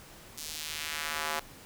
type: tone with high-pass filter sweep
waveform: square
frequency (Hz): 77.2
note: D#2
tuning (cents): -13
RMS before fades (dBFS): -36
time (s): 0.37-1.4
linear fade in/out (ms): 10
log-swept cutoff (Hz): 5600 to 820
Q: 0.99
effects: pink hiss -51 dBFS RMS until 1.65 s